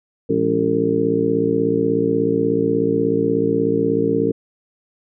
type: harmonic tone with a mistuned harmonic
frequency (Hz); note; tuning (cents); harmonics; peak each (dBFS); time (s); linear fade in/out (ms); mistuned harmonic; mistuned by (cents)
56.5; A1; +47; 2 / 3 / 4 / 5 / 6 / 7 / 8; -29 / -26 / -26 / -21 / -25 / -24 / -19; 0.29-4.32; 10; 4; -130
effects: none